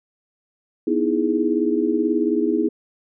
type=chord; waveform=sine; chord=E major seventh; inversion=second; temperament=equal; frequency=246.9 / 311.1 / 329.6 / 415.3 Hz; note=B3 / D#4 / E4 / G#4; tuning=0 / 0 / 0 / 0 cents; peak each=-24 / -22 / -22 / -23 dBFS; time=0.87-2.69 s; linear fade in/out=5 ms; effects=none